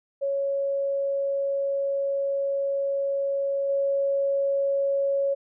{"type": "tone with level steps", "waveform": "sine", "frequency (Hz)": 554.4, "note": "C#5", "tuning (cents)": 0, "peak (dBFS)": [-23, -21], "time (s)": [0.21, 5.35], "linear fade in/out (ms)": 20, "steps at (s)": 3.69, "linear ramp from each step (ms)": 5, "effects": []}